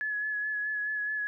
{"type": "tone with vibrato", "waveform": "sine", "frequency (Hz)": 1700, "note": "G#6", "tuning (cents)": 40, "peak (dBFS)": -29, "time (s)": [0.01, 1.27], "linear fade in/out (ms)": 0, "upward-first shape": "sine", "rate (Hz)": 4.7, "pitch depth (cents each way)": 24, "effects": []}